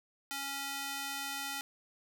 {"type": "tone with high-pass filter", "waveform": "square", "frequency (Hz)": 277.2, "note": "C#4", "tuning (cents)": 0, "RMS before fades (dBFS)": -39, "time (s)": [0.31, 1.61], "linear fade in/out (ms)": 0, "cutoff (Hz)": 1200, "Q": 0.54, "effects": []}